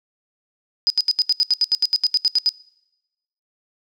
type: tone bursts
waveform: sine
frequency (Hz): 4978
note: D#8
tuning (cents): 0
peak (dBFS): -13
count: 16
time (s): 0.87-2.491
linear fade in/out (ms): 0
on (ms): 31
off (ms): 75
effects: noise-tail reverb RT60 1.0 s tail -25 dB re dry